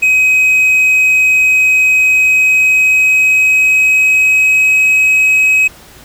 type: tone with pitch glide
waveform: triangle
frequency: 2529 to 2545 Hz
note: D#7 to D#7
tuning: +28 to +39 cents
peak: -5 dBFS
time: 0.02-5.68 s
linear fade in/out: 10 ms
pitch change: +11 cents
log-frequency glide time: 2.01-4.84 s
effects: pink hiss -38 dBFS RMS until 6.04 s